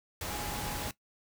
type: tone in noise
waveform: sine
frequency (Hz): 832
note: G#5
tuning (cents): +3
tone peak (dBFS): -42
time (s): 0.3-0.89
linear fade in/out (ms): 2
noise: pink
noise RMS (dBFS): -37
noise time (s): 0.21-0.91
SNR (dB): -8
effects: noise-tail reverb RT60 0.1 s tail -17 dB re dry